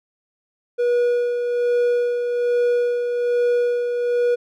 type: tone with tremolo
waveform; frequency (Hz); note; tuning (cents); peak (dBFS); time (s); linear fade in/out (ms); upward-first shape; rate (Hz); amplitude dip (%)
triangle; 483.6; B4; -36; -13; 0.78-4.36; 20; sine; 1.2; 45
effects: none